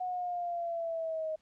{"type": "linear sweep", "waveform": "sine", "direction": "down", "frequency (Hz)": [735, 625], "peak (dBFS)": -32, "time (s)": [0, 1.36], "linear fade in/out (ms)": 10, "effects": ["pink hiss -72 dBFS RMS until 1.41 s", "low-pass 7000 Hz 12 dB/octave"]}